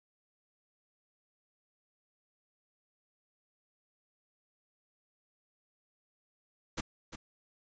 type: noise with echo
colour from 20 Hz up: pink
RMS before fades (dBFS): -35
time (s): 6.77-6.81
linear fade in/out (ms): 10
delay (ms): 350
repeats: 1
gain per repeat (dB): -10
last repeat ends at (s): 7.16
effects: resampled to 16000 Hz